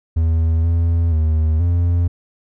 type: tone with pitch steps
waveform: triangle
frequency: 81.4 / 83.9 / 78.7 / 86.5 Hz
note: E2 / E2 / D#2 / F2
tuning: -21 / +31 / +20 / -16 cents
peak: -11 dBFS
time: 0.16-2.08 s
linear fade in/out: 10 ms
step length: 480 ms
effects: none